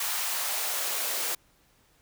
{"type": "noise with high-pass filter sweep", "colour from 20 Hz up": "white", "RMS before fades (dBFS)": -30, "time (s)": [0, 1.35], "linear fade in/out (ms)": 5, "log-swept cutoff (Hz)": [940, 430], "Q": 1.4, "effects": ["pink hiss -64 dBFS RMS until 2.01 s"]}